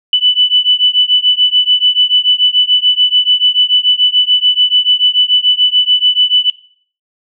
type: beating tone pair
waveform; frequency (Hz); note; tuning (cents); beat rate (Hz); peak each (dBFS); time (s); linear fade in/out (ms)
sine; 2982 / 2988.9; F#7 / F#7; +13 / +17; 6.9; -11; 0.13-6.5; 2
effects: noise-tail reverb RT60 0.5 s tail -19 dB re dry